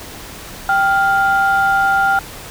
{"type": "tone pair together", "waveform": "sine", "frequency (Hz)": [784, 1401.8], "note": ["G5", "F6"], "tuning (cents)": [0, 6], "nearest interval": "minor seventh", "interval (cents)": 1006, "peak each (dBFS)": -13, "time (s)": [0.69, 2.19], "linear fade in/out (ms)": 2, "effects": ["tanh soft clip ceiling -6 dBFS", "pink hiss -33 dBFS RMS until 2.5 s"]}